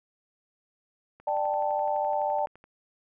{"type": "click train", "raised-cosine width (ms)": 0.5, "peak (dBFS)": -36, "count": 18, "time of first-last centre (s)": [1.2, 2.641], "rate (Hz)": 11.8}
{"type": "chord", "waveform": "sine", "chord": "D suspended fourth", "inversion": "none", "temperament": "equal with one note detuned", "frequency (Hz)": [593.8, 784, 880], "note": ["D5", "G5", "A5"], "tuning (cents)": [19, 0, 0], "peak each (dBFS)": -29, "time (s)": [1.27, 2.46], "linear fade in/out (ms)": 5}
{"effects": []}